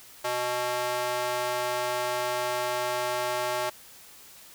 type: tone with high-pass filter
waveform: square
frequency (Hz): 123.47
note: B2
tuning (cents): 0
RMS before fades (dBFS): -29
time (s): 0.24-3.7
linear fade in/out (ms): 10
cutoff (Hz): 660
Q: 1.6
effects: white hiss -50 dBFS RMS until 4.54 s